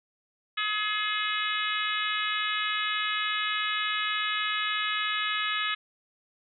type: harmonic tone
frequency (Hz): 423.4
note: G#4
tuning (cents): +33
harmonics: 3 / 4 / 5 / 6 / 7 / 8 / 9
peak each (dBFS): -32 / -33 / -34 / -35 / -35 / -36 / -37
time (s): 0.57-5.75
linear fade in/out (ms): 10
effects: none